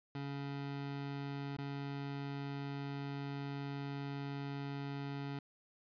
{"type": "tone with dropouts", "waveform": "25% pulse", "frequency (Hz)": 140.4, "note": "C#3", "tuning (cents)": 22, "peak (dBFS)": -36, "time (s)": [0.15, 5.39], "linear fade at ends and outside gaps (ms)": 2, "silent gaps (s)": [1.568, 1.585], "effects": ["resampled to 11025 Hz"]}